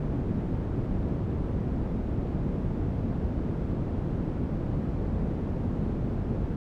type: low-pass noise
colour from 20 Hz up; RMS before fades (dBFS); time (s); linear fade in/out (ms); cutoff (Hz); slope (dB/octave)
white; -29; 0-6.56; 2; 210; 12
effects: none